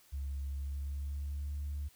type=tone with pitch glide; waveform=sine; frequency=69.3 to 72.33 Hz; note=C#2 to D2; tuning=0 to -26 cents; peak=-34 dBFS; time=0.12-1.89 s; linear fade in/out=20 ms; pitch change=+74 cents; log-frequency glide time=0.48-1.59 s; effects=tanh soft clip ceiling -32 dBFS + white hiss -64 dBFS RMS until 1.95 s